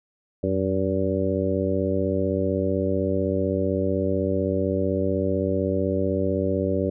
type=harmonic tone with a mistuned harmonic; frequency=95.8 Hz; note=G2; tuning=39 cents flat; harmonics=1 / 2 / 3 / 4 / 5 / 6; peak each=-28 / -28 / -28 / -28 / -28 / -28 dBFS; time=0.43-6.9 s; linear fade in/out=5 ms; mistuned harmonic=1; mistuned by=-96 cents; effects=none